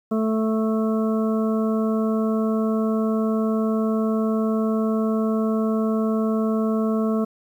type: harmonic tone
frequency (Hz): 220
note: A3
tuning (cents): 0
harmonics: 1 / 2 / 3 / 5 / 6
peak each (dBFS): -20 / -26 / -30 / -34 / -36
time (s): 0.11-7.25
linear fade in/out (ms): 10
effects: 9-bit